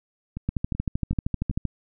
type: two click trains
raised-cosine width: 5 ms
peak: -19 / -12 dBFS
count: 4 / 16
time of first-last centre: 0.37-1.511 / 0.49-1.653 s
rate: 2.63 / 12.9 Hz
effects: none